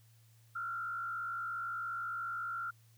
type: tone with frequency modulation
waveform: sine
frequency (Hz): 1377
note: F6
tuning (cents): -25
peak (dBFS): -36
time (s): 0.55-2.71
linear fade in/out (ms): 10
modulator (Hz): 57.2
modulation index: 0.84
effects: added 113 Hz sine -61 dBFS peak until 2.97 s + white hiss -70 dBFS RMS until 2.97 s